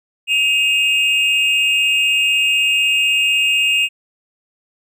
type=tone pair together; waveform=triangle; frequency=2538 / 2802 Hz; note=D#7 / F7; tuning=+34 / +5 cents; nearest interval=major second; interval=171 cents; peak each=-14 dBFS; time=0.27-3.89 s; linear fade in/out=50 ms; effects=none